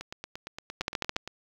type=two click trains; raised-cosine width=0.2 ms; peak=-10 / -20 dBFS; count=6 / 12; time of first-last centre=0.81-1.165 / 0.01-1.276 s; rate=14.1 / 8.69 Hz; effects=low-pass 6000 Hz 12 dB/octave + 7-bit